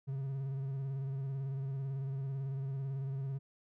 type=tone with vibrato; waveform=triangle; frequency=135.6 Hz; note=C#3; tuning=38 cents flat; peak=-33 dBFS; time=0.07-3.39 s; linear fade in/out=20 ms; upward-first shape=square; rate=18 Hz; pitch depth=34 cents each way; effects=none